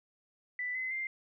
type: tone with pitch steps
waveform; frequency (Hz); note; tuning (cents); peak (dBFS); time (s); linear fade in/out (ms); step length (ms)
sine; 1985 / 2040 / 2096; B6 / C7 / C7; +8 / -44 / +2; -33; 0.59-1.07; 2; 160
effects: none